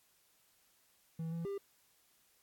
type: tone with pitch steps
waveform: triangle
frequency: 163 / 167.2 / 397.9 Hz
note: E3 / E3 / G4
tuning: -19 / +25 / +26 cents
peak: -35 dBFS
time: 1.19-1.58 s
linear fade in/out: 5 ms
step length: 130 ms
effects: white hiss -71 dBFS RMS until 2.42 s + AAC 64 kbps